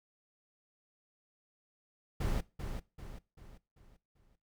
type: noise with echo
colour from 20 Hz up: brown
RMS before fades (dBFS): -32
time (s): 2.2-2.41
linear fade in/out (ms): 10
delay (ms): 390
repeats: 5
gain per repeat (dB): -7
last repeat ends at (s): 4.36
effects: noise-tail reverb RT60 0.3 s tail -21 dB re dry